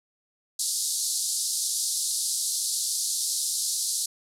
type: band-pass noise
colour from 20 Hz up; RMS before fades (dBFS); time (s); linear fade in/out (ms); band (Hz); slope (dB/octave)
white; -28; 0.59-4.06; 5; 4000 to 11000; 48
effects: none